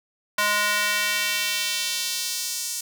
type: tone with high-pass filter sweep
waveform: square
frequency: 207.7 Hz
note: G#3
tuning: in tune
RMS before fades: -25 dBFS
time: 0.38-2.81 s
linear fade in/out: 5 ms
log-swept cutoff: 1200 to 6700 Hz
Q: 1.2
effects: none